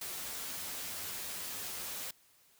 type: noise with comb filter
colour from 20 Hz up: white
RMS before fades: -41 dBFS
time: 0.01-2.11 s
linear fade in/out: 5 ms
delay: 11 ms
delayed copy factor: +0.55
effects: white hiss -66 dBFS RMS until 2.59 s